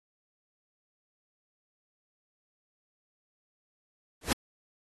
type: noise with exponential growth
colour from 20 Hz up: pink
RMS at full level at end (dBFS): -21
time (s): 4.21-4.33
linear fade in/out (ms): 5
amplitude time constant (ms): 25
effects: AAC 32 kbps